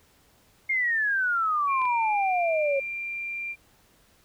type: exponential sweep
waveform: sine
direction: down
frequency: 2151 to 540 Hz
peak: -22 dBFS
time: 0.69-2.8 s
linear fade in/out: 10 ms
type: tone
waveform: sine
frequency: 2377 Hz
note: D7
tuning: 20 cents sharp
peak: -30 dBFS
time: 1.67-3.56 s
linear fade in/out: 50 ms
type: clicks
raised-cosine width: 0.3 ms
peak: -28 dBFS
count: 2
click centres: 1.817 / 1.854 s
effects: pink hiss -61 dBFS RMS until 4.24 s